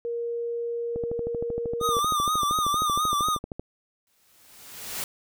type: tone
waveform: sine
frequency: 470 Hz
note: A#4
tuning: 14 cents sharp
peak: -27 dBFS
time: 0.05-1.99 s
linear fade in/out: 0 ms
type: click train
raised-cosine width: 2 ms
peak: -20 dBFS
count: 35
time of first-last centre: 0.96-3.596 s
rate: 12.9 Hz
type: tone with vibrato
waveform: square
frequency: 1208 Hz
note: D6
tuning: 48 cents sharp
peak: -23 dBFS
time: 1.8-3.39 s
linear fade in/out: 50 ms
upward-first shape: sine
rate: 4.2 Hz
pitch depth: 69 cents each way
type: noise with exponential growth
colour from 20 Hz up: white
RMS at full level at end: -30 dBFS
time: 4.07-5.04 s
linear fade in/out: 1 ms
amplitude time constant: 210 ms
effects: none